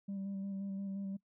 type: tone with vibrato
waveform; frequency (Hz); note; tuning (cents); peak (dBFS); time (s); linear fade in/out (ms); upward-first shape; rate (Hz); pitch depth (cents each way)
sine; 196; G3; 0; -35; 0.08-1.17; 10; square; 5.7; 18
effects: noise-tail reverb RT60 0.1 s tail -23 dB re dry + tanh soft clip ceiling -36 dBFS